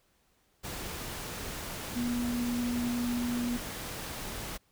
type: tone in noise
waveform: sine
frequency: 241.4 Hz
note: B3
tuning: 39 cents flat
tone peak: -29 dBFS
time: 1.95-3.58 s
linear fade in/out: 20 ms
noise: pink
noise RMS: -39 dBFS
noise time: 0.63-4.58 s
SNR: +7 dB
effects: pink hiss -70 dBFS RMS until 4.71 s